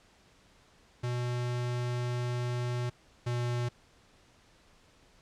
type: tone pair in turn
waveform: square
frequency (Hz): 122.3 / 121.17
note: B2 / B2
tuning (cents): -16 / -33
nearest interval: unison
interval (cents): 17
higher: first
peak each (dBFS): -31 / -30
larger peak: second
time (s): 1.03-2.9 / 3.26-3.69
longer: first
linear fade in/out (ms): 10
effects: pink hiss -62 dBFS RMS until 5.21 s + low-pass 7000 Hz 12 dB/octave